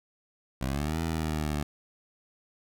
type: linear two-way sweep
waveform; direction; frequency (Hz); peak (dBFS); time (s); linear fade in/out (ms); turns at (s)
15% pulse; up then down; 63.1 to 82.41 to 73.2; -22; 0.61-1.63; 5; 1
effects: none